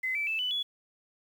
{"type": "tone with pitch steps", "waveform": "sine", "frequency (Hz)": [2042, 2319, 2633, 2990, 3395], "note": ["C7", "D7", "E7", "F#7", "G#7"], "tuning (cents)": [-43, -22, -3, 17, 37], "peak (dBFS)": -28, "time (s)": [0.03, 0.63], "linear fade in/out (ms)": 10, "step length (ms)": 120, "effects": ["9-bit"]}